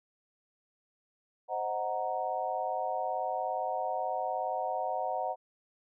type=chord; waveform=sine; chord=C half-diminished seventh; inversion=none; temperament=equal; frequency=523.3 / 622.3 / 740 / 932.3 Hz; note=C5 / Eb5 / Gb5 / Bb5; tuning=0 / 0 / 0 / 0 cents; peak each=-38 / -37 / -33 / -37 dBFS; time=1.48-5.36 s; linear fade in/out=50 ms; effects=none